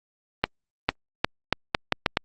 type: accelerating click train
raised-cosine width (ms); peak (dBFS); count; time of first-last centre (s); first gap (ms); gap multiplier
0.3; -3; 8; 0.44-2.171; 450; 0.79
effects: Opus 24 kbps